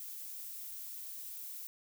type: noise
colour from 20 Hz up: violet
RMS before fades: -45 dBFS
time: 0-1.67 s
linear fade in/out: 0 ms
effects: none